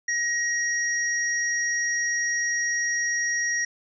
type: tone pair together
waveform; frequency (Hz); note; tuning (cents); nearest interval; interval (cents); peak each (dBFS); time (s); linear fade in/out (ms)
sine; 1890 / 5703; A#6 / F8; +23 / +35; octave + perfect fifth; 1912; -24 / -28; 0.08-3.65; 5
effects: none